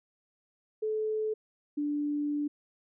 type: tone pair in turn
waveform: sine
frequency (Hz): 432.9 / 293.1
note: A4 / D4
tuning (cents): -28 / -3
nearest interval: perfect fifth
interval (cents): 675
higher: first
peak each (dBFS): -28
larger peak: neither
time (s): 0.82-1.34 / 1.77-2.48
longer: second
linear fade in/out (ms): 10
effects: none